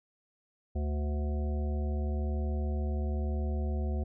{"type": "harmonic tone with a mistuned harmonic", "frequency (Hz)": 73.42, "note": "D2", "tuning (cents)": 0, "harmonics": [1, 3, 5, 7, 9, 10], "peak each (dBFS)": [-29, -39, -43, -46, -48, -49], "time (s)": [0.75, 4.04], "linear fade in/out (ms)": 10, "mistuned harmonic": 9, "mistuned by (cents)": -20, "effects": []}